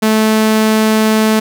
sawtooth tone, 218 Hz, A3, 16 cents flat, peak -5 dBFS, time 0.02-1.4 s, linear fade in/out 10 ms, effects none

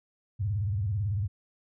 sine tone with vibrato, 100.5 Hz, G2, 44 cents sharp, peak -26 dBFS, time 0.39-1.28 s, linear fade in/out 20 ms, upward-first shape square, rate 18 Hz, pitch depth 160 cents each way, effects none

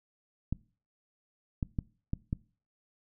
clicks, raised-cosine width 5 ms, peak -18 dBFS, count 5, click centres 0.526 / 1.628 / 1.788 / 2.134 / 2.329 s, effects noise-tail reverb RT60 0.4 s tail -22 dB re dry

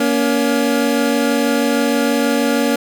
25% pulse tone pair together, 235.5 / 281.8 Hz, A#3 / C#4, +18 / +29 cents, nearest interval minor third, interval 311 cents, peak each -13 dBFS, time 0-2.76 s, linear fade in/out 5 ms, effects none

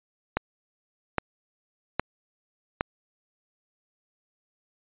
click train, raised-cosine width 0.5 ms, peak -8 dBFS, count 4, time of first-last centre 0.37-2.809 s, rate 1.23 Hz, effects resampled to 8000 Hz

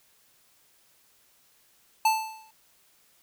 square tone with exponential decay, 880 Hz, A5, in tune, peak -18 dBFS, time 2.05-2.51 s, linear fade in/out 5 ms, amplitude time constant 100 ms, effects white hiss -63 dBFS RMS until 3.22 s

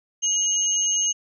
sine tone pair together, 2900 / 6395 Hz, F#7 / G8, -35 / +34 cents, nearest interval octave + major second, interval 1369 cents, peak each -27 / -20 dBFS, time 0.22-1.13 s, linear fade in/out 20 ms, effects none

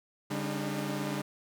sawtooth tone cluster, 143.1 / 200.1 / 277.1 / 303.7 Hz, D3 / G3 / C#4 / D#4, -45 / +36 / -1 / -42 cents, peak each -33 / -32 / -39 / -33 dBFS, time 0.3-1.22 s, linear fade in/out 10 ms, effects none

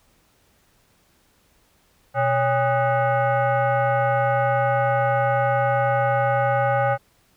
sine tone with frequency modulation, 124 Hz, B2, 7 cents sharp, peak -17 dBFS, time 2.14-6.98 s, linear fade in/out 50 ms, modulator 683 Hz, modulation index 1.7, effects pink hiss -61 dBFS RMS until 7.36 s

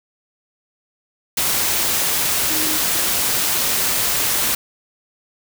sine tone in noise, 311.1 Hz, D#4, in tune, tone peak -28 dBFS, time 2.5-2.78 s, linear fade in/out 5 ms, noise white, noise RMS -19 dBFS, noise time 1.37-4.55 s, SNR -12 dB, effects none

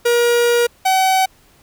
45% pulse tone pair in turn, 476.3 / 758.2 Hz, A#4 / F#5, +37 / +42 cents, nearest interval minor sixth, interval 805 cents, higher second, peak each -12 dBFS, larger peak neither, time 0.05-0.67 / 0.85-1.26 s, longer first, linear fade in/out 10 ms, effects pink hiss -52 dBFS RMS until 1.62 s

